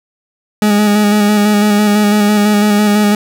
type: tone with vibrato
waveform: 40% pulse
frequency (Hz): 208.2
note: G#3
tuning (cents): +5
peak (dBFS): -7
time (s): 0.62-3.15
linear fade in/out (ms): 2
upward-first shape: square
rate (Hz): 6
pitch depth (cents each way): 21
effects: none